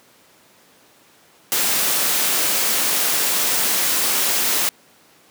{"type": "noise", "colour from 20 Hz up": "white", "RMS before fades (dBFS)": -19, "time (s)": [1.52, 4.69], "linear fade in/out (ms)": 0, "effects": ["pink hiss -52 dBFS RMS until 5.3 s", "high-pass 200 Hz 12 dB/octave"]}